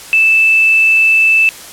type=tone with tanh clipping; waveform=triangle; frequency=2637 Hz; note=E7; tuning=in tune; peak=-6 dBFS; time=0.13-1.49 s; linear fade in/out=0 ms; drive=3 dB; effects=white hiss -32 dBFS RMS until 1.72 s + low-pass 12000 Hz 12 dB/octave